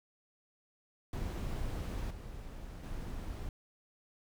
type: noise with level steps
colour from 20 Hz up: brown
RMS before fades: -37 / -45 / -41 dBFS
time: 1.13-3.49 s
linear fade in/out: 2 ms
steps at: 2.1 / 2.83 s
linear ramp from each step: 10 ms
effects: none